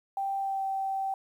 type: tone with pitch glide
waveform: sine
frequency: 784 to 775.4 Hz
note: G5 to G5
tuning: 0 to -19 cents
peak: -28 dBFS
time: 0.17-1.14 s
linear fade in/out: 2 ms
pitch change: -19 cents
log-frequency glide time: 0.39-0.63 s
effects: 10-bit